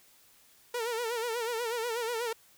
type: tone with vibrato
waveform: sawtooth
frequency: 466.2 Hz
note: A#4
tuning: in tune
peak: -27 dBFS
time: 0.74-2.33 s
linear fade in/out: 5 ms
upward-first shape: sine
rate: 8.2 Hz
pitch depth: 91 cents each way
effects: white hiss -61 dBFS RMS until 2.57 s